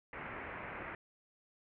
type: low-pass noise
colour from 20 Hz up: white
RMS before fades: -45 dBFS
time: 0.13-0.95 s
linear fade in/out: 2 ms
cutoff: 2300 Hz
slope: 48 dB/octave
effects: none